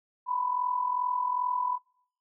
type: tone with amplitude modulation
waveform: sine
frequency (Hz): 993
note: B5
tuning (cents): +9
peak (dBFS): -23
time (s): 0.26-1.79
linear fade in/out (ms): 50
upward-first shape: sine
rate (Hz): 42.5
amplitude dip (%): 70
effects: noise-tail reverb RT60 0.6 s tail -24 dB re dry